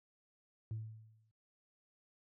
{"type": "tone with exponential decay", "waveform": "sine", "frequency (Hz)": 110, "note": "A2", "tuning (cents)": 0, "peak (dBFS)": -34, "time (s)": [0.71, 1.31], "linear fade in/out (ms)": 0, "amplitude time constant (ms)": 130, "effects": ["tanh soft clip ceiling -35 dBFS", "high-pass 60 Hz 12 dB/octave"]}